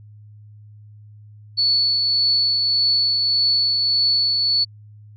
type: tone with tremolo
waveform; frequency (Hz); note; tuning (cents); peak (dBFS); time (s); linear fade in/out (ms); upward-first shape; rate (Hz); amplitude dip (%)
sine; 4435; C#8; 0; -14; 1.57-4.65; 20; triangle; 1.7; 30
effects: added 105 Hz sine -41 dBFS peak until 5.16 s